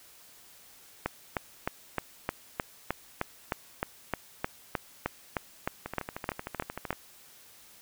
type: two click trains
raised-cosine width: 0.5 ms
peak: -20 / -13 dBFS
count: 15 / 20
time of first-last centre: 5.86-6.929 / 1.06-6.906 s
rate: 13.1 / 3.25 Hz
effects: white hiss -55 dBFS RMS until 7.81 s